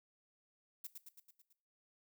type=noise with echo; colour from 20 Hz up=violet; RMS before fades=-45 dBFS; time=0.84-0.87 s; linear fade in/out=5 ms; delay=110 ms; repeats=6; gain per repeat=-4 dB; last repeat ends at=1.53 s; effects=noise-tail reverb RT60 0.4 s tail -17 dB re dry

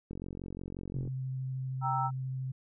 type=click train; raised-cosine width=3 ms; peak=-28 dBFS; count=45; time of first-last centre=0.11-1.075 s; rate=45.6 Hz
type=tone with vibrato; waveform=sine; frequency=130.81 Hz; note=C3; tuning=in tune; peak=-33 dBFS; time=0.94-2.52 s; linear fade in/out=10 ms; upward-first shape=sine; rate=13 Hz; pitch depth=9 cents each way
type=chord; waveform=sine; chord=E diminished; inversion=first; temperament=equal; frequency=784 / 932.3 / 1318.5 Hz; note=G5 / Bb5 / E6; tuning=0 / 0 / 0 cents; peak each=-33 dBFS; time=1.81-2.11 s; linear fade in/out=50 ms
effects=none

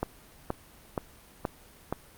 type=click train; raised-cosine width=1 ms; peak=-14 dBFS; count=5; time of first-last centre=0.03-1.926 s; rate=2.11 Hz; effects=pink hiss -54 dBFS RMS until 2.17 s + Opus 32 kbps

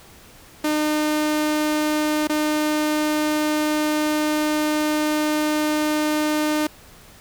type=tone with dropouts; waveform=sawtooth; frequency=303.8 Hz; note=D#4; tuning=41 cents flat; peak=-15 dBFS; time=0.64-6.67 s; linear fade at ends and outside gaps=5 ms; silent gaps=2.273-2.295 s; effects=pink hiss -47 dBFS RMS until 7.2 s

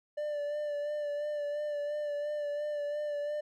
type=tone with vibrato; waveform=triangle; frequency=589 Hz; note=D5; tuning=5 cents sharp; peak=-30 dBFS; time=0.17-3.41 s; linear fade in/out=10 ms; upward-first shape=sine; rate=2.9 Hz; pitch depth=28 cents each way; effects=none

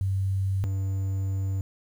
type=tone pair in turn; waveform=sine / triangle; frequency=96.4 / 96.4 Hz; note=G2 / G2; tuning=-28 / -28 cents; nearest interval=unison; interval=0 cents; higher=neither; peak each=-23 dBFS; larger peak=neither; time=0.01-0.64 / 0.64-1.61 s; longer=second; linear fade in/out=0 ms; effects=9-bit

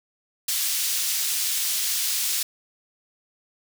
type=high-pass noise; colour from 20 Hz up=pink; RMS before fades=-25 dBFS; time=0.48-2.43 s; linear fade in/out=5 ms; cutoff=4100 Hz; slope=12 dB/octave; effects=none

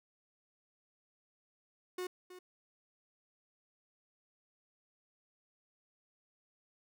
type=tone with echo; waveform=45% pulse; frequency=364.1 Hz; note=F#4; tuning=28 cents flat; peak=-37 dBFS; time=1.98-2.07 s; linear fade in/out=5 ms; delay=320 ms; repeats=1; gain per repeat=-13 dB; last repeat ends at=2.39 s; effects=none

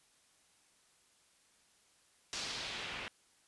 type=noise with low-pass filter sweep; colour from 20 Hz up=white; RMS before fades=-42 dBFS; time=2.33-3.08 s; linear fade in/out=0 ms; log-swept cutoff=5500 to 2400 Hz; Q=1.6; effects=white hiss -69 dBFS RMS until 3.47 s + resampled to 24000 Hz

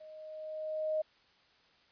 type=tone with level ramp; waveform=sine; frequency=622.3 Hz; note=D#5; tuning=in tune; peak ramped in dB=-49 to -28 dBFS; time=0-1.02 s; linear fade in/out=10 ms; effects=white hiss -66 dBFS RMS until 1.91 s + resampled to 11025 Hz

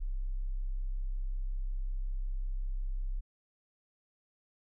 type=tone; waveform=sine; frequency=32.72 Hz; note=C1; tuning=1 cent sharp; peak=-31 dBFS; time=0-3.21 s; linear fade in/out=20 ms; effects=none

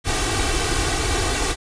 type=noise with comb filter; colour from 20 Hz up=pink; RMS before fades=-21 dBFS; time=0.04-1.56 s; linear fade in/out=50 ms; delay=2.6 ms; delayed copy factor=+0.75; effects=resampled to 22050 Hz

